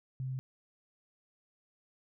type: tone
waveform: sine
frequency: 130.6 Hz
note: C3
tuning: 3 cents flat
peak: -34 dBFS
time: 0.2-0.39 s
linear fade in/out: 0 ms
effects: none